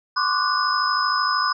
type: tone cluster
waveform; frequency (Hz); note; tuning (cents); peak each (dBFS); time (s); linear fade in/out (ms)
sine; 1039 / 1139 / 1192 / 1477 / 5070; C6 / C#6 / D6 / F#6 / D#8; -12 / +47 / +25 / -3 / +32; -25; 0.16-1.53; 10
effects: none